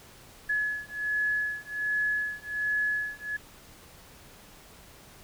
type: beating tone pair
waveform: sine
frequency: 1699 / 1700.3 Hz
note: G#6 / G#6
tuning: +39 / +40 cents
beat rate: 1.3 Hz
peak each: -30 dBFS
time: 0.49-3.37 s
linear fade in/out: 10 ms
effects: pink hiss -52 dBFS RMS until 5.23 s